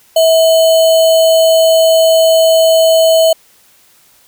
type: tone with sample-and-hold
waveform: sine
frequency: 650 Hz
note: E5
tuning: 24 cents flat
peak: -5 dBFS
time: 0.16-3.33 s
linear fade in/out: 5 ms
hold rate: 3675 Hz
effects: white hiss -48 dBFS RMS until 4.27 s